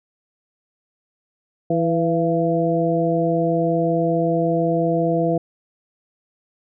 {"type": "harmonic tone with a mistuned harmonic", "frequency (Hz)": 165.4, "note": "E3", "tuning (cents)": 6, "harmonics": [1, 2, 3, 4], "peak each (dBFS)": [-22, -22, -22, -22], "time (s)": [1.7, 5.38], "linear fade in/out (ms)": 5, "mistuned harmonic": 4, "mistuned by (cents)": 40, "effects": []}